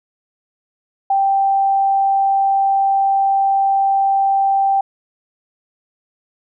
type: tone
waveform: sine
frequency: 784 Hz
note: G5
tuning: in tune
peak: -12 dBFS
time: 1.1-4.81 s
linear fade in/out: 5 ms
effects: none